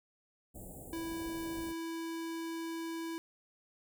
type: band-stop noise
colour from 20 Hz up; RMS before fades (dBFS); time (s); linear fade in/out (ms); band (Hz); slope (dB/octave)
pink; -48; 0.54-1.73; 20; 790 to 7300; 96
type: tone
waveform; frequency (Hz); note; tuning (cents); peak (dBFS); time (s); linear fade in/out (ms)
square; 329.6; E4; 0; -38; 0.93-3.18; 0
effects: none